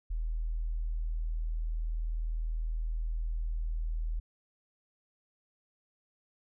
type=tone; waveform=sine; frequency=40.19 Hz; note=E1; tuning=43 cents flat; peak=-30 dBFS; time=0.1-4.2 s; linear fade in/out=10 ms; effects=none